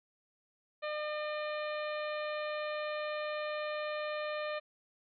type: harmonic tone with a mistuned harmonic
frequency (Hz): 604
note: D5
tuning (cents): +48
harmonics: 1 / 2 / 3 / 4 / 5 / 6 / 7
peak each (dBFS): -36 / -42 / -44 / -46 / -52 / -52 / -53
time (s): 0.82-4.6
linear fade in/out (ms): 20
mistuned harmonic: 7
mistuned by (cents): -38
effects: none